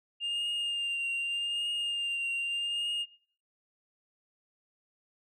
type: tone with vibrato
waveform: sine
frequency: 2805 Hz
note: F7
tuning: 7 cents sharp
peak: -27 dBFS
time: 0.2-3.06 s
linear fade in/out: 50 ms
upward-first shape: triangle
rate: 0.83 Hz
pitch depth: 29 cents each way
effects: noise-tail reverb RT60 0.5 s tail -21 dB re dry + tanh soft clip ceiling -29 dBFS